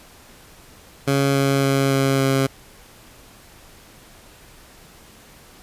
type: tone with pitch steps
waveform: 15% pulse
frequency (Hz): 138.59 / 137.71 / 136.84 / 135.97 / 135.11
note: C#3 / C#3 / C#3 / C#3 / C#3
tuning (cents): 0 / -11 / -22 / -33 / -44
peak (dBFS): -10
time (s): 1.07-2.47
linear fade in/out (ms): 10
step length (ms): 280
effects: pink hiss -47 dBFS RMS until 5.62 s + resampled to 32000 Hz